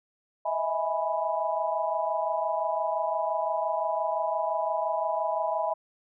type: chord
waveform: sine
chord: E major seventh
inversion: third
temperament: equal with one note detuned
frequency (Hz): 633.5 / 659.3 / 830.6 / 987.8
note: D#5 / E5 / G#5 / B5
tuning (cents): +31 / 0 / 0 / 0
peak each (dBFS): -31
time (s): 0.45-5.74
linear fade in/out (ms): 10
effects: none